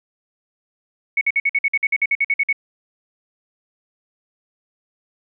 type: tone bursts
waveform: sine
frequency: 2217 Hz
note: C#7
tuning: in tune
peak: -14 dBFS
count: 15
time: 1.17-2.528 s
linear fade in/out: 5 ms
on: 42 ms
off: 52 ms
effects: none